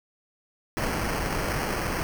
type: noise with sample-and-hold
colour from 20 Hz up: pink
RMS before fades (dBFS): -28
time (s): 0.77-2.03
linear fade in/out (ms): 0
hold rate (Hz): 3675
effects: none